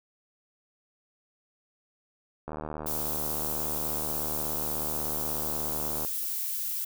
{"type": "click train", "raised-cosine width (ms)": 1, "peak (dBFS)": -22, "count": 274, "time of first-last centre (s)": [2.48, 6.049], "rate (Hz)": 76.5}
{"type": "noise", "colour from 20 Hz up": "violet", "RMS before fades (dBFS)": -32, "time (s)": [2.86, 6.85], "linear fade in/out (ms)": 10}
{"effects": []}